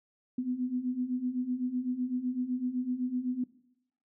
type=beating tone pair; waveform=sine; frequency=245.7 / 253.6 Hz; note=B3 / B3; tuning=-9 / +46 cents; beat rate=7.9 Hz; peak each=-35 / -31 dBFS; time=0.38-3.44 s; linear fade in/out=5 ms; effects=noise-tail reverb RT60 0.8 s tail -19 dB re dry